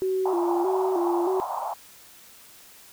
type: tone with vibrato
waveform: sine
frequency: 361.2 Hz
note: F#4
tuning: 42 cents flat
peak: -22 dBFS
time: 0.02-1.4 s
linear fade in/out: 0 ms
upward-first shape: square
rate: 1.6 Hz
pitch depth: 73 cents each way
type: band-pass noise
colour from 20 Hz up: white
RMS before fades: -30 dBFS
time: 0.25-1.74 s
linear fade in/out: 10 ms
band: 670 to 1000 Hz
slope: 48 dB/octave
effects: white hiss -50 dBFS RMS until 2.92 s